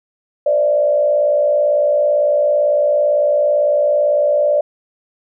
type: tone with frequency modulation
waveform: sine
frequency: 589 Hz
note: D5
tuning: 5 cents sharp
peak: -11 dBFS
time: 0.46-4.61 s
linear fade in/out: 5 ms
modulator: 57.9 Hz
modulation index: 0.75
effects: none